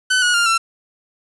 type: tone with pitch steps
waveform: sawtooth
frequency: 1510 / 1454.4 / 1400.8 / 1349.1 Hz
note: F#6 / F#6 / F6 / E6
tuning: +35 / -30 / +5 / +40 cents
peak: -10 dBFS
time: 0.1-0.58 s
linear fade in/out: 10 ms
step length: 120 ms
effects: resampled to 24000 Hz + 7-bit